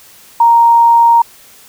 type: tone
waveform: sine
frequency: 932.3 Hz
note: A#5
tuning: in tune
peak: -4 dBFS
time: 0.4-1.22 s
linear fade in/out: 5 ms
effects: white hiss -41 dBFS RMS until 1.68 s